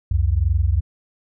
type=tone pair together; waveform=sine; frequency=66.1 / 88.37 Hz; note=C2 / F2; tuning=+18 / +21 cents; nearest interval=perfect fourth; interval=503 cents; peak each=-18 dBFS; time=0.11-0.81 s; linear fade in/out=5 ms; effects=none